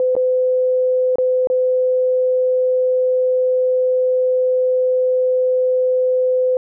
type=tone with dropouts; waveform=sine; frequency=509 Hz; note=C5; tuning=48 cents flat; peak=-13 dBFS; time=0-6.57 s; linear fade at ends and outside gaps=1 ms; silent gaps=0.153-0.165 / 1.157-1.184 / 1.472-1.5 s; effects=none